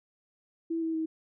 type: tone with pitch steps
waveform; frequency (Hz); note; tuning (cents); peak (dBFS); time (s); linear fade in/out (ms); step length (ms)
sine; 329.6 / 324.5 / 319.5; E4 / E4 / D#4; 0 / -27 / +46; -28; 0.7-1.06; 10; 120
effects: none